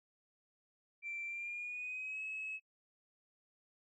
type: tone with pitch glide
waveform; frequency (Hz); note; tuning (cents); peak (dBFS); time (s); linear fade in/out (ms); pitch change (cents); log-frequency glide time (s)
sine; 2349 to 2576; D7 to E7; 0 to -41; -39; 1.02-2.6; 50; +159; 1.26-2.22
effects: noise-tail reverb RT60 0.1 s tail -26 dB re dry + tanh soft clip ceiling -35 dBFS